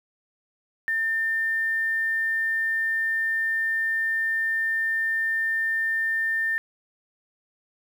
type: tone with quantisation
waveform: sine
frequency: 1800 Hz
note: A6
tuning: 39 cents sharp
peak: -22 dBFS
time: 0.88-6.58 s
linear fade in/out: 0 ms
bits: 8
effects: none